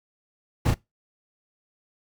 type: noise with echo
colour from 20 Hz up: brown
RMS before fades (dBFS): -21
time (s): 0.65-0.71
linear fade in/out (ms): 10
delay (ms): 35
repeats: 1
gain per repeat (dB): -3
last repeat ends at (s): 0.745
effects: noise-tail reverb RT60 0.2 s tail -22 dB re dry